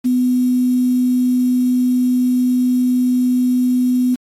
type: tone with quantisation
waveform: sine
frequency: 250.3 Hz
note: B3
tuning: 23 cents sharp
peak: -12 dBFS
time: 0.04-4.16 s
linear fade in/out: 20 ms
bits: 6
effects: AAC 48 kbps